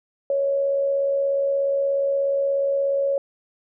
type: tone with amplitude modulation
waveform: sine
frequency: 554.4 Hz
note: C#5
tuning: in tune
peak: -17 dBFS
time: 0.3-3.18 s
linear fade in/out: 2 ms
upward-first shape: sine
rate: 76.8 Hz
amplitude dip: 35%
effects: none